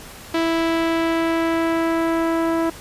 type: tone with low-pass filter sweep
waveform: sawtooth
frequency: 329.6 Hz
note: E4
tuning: in tune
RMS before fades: -20 dBFS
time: 0.34-2.7 s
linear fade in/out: 5 ms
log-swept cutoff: 3900 to 1300 Hz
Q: 0.96
effects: pink hiss -39 dBFS RMS until 2.8 s + resampled to 32000 Hz